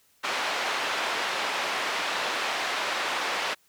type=band-pass noise; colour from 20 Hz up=pink; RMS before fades=-29 dBFS; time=0.23-3.55 s; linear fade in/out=20 ms; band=710 to 3700 Hz; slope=12 dB/octave; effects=white hiss -64 dBFS RMS until 3.68 s